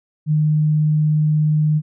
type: tone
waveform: sine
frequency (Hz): 152.8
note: D#3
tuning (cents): -31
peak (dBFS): -13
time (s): 0.26-1.82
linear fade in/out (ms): 50
effects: none